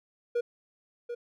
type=tone with echo; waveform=triangle; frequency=478 Hz; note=A#4; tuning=43 cents sharp; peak=-23 dBFS; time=0.35-0.41 s; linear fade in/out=10 ms; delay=740 ms; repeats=1; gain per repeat=-8 dB; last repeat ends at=1.15 s; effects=none